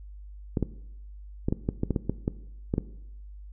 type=clicks; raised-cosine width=3 ms; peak=-12 dBFS; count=12; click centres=0.572 / 0.627 / 1.485 / 1.525 / 1.689 / 1.834 / 1.907 / 1.962 / 2.096 / 2.279 / 2.739 / 2.781 s; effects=noise-tail reverb RT60 0.8 s tail -17 dB re dry + added 50 Hz sine -41 dBFS peak until 3.52 s

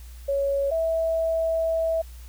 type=tone pair in turn; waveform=sine; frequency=556 / 653.2 Hz; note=C#5 / E5; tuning=+5 / -16 cents; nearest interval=minor third; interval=279 cents; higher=second; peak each=-21 dBFS; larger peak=neither; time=0.28-0.71 / 0.71-2.02 s; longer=second; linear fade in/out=10 ms; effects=added 60 Hz sine -39 dBFS peak until 2.28 s + white hiss -53 dBFS RMS until 2.28 s

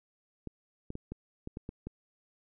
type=clicks; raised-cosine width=3 ms; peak=-26 dBFS; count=8; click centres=0.473 / 0.904 / 0.954 / 1.12 / 1.474 / 1.571 / 1.691 / 1.87 s; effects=none

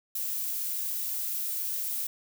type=noise; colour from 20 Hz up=violet; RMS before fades=-32 dBFS; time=0.15-2.07 s; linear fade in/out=5 ms; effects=none

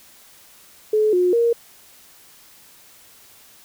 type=tone with pitch steps; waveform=sine; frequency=429.1 / 359.8 / 467.8 Hz; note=A4 / F#4 / A#4; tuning=-43 / -48 / +6 cents; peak=-14 dBFS; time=0.93-1.53 s; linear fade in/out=5 ms; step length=200 ms; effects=white hiss -49 dBFS RMS until 3.64 s

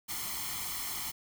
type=noise with comb filter; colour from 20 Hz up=white; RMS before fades=-37 dBFS; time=0.08-1.12 s; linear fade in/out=20 ms; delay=0.94 ms; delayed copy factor=+0.7; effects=none

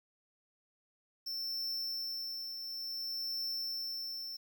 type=tone with tremolo; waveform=square; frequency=5370 Hz; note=E8; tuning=31 cents sharp; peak=-35 dBFS; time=1.26-4.37 s; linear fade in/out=10 ms; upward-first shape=triangle; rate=0.57 Hz; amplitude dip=50%; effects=11-bit

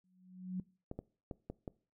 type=tone with exponential growth; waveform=sine; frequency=184 Hz; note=F#3; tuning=9 cents flat; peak=-33 dBFS; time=0.04-0.6 s; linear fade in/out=2 ms; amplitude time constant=120 ms
type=clicks; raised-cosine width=2 ms; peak=-28 dBFS; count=5; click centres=0.914 / 0.99 / 1.312 / 1.5 / 1.678 s
effects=noise-tail reverb RT60 0.4 s tail -22 dB re dry

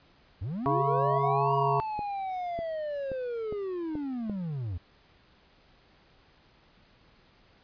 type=linear two-way sweep; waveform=triangle; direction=up then down; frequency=79.3 to 956 to 79.3 Hz; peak=-29 dBFS; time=0.41-4.78 s; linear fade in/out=10 ms; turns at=1.55 s
type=harmonic tone; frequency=138.59 Hz; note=C#3; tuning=in tune; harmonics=1 / 3 / 5 / 7 / 8; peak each=-30 / -30 / -30 / -30 / -30 dBFS; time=0.66-1.8 s; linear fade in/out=0 ms
type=clicks; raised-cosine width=2 ms; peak=-24 dBFS; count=6; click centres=1.992 / 2.59 / 3.117 / 3.525 / 3.954 / 4.297 s
effects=pink hiss -61 dBFS RMS until 7.63 s + resampled to 11025 Hz

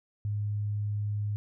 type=tone; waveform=sine; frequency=103.83 Hz; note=G#2; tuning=in tune; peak=-28 dBFS; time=0.25-1.36 s; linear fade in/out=0 ms; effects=none

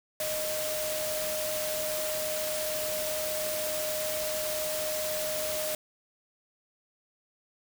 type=tone in noise; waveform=sine; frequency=617 Hz; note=D#5; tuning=15 cents flat; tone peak=-32 dBFS; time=0.2-5.75 s; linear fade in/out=2 ms; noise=white; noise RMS=-34 dBFS; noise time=0.2-5.75 s; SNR=-1 dB; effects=none

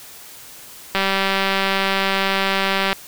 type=click train; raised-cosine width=0.3 ms; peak=-3 dBFS; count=385; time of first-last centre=0.95-2.929 s; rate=194 Hz; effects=white hiss -40 dBFS RMS until 3.07 s

